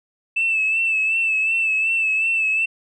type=tone with vibrato; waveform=sine; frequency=2637 Hz; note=E7; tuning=in tune; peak=-16 dBFS; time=0.36-2.66 s; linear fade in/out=10 ms; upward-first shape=sine; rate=2.7 Hz; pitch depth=41 cents each way; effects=tanh soft clip ceiling -12 dBFS